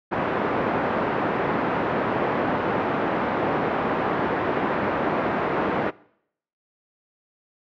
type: band-pass noise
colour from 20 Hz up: pink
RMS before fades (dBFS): -24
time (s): 0.11-5.91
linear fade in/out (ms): 20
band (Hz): 240 to 1400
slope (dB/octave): 12
effects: noise-tail reverb RT60 0.7 s tail -22 dB re dry + low-pass 3000 Hz 12 dB/octave